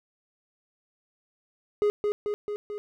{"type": "tone with echo", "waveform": "triangle", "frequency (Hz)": 415.3, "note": "G#4", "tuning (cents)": 0, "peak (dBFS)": -18, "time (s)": [1.82, 1.9], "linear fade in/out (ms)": 0, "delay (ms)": 220, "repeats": 4, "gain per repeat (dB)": -3, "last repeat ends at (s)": 2.78, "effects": []}